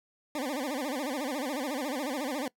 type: tone with vibrato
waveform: 20% pulse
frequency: 276 Hz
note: C#4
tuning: 7 cents flat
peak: -26 dBFS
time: 0.35-2.48 s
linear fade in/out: 2 ms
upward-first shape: sine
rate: 14 Hz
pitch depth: 190 cents each way
effects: noise-tail reverb RT60 0.1 s tail -22 dB re dry